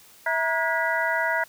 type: tone cluster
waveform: sine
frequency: 653 / 946 / 1446 / 1642 / 1964 Hz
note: E5 / A#5 / F#6 / G#6 / B6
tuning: -17 / +25 / -40 / -20 / -10 cents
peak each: -28 dBFS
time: 0.26-1.44 s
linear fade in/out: 5 ms
effects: white hiss -52 dBFS RMS until 1.48 s